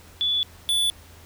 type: tone pair in turn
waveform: sine / square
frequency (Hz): 3447 / 3463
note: A7 / A7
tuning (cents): -36 / -28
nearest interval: unison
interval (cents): 8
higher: second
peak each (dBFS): -20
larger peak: neither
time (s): 0.21-0.43 / 0.69-0.9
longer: first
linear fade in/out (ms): 0
effects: added 83 Hz sine -49 dBFS peak until 1.25 s + pink hiss -50 dBFS RMS until 1.25 s